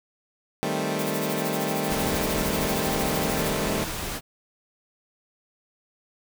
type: chord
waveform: 15% pulse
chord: A half-diminished seventh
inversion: second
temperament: equal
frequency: 155.56 / 196 / 220 / 261.6 Hz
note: Eb3 / G3 / A3 / C4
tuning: 0 / 0 / 0 / 0 cents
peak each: -24 / -24 / -24 / -26 dBFS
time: 0.63-3.84 s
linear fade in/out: 0 ms
type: noise with tremolo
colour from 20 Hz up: blue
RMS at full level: -33 dBFS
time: 0.99-3.53 s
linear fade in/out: 0 ms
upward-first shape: sine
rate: 13 Hz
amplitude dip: 80%
type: noise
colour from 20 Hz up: pink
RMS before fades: -31 dBFS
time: 1.87-4.21 s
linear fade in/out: 50 ms
effects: none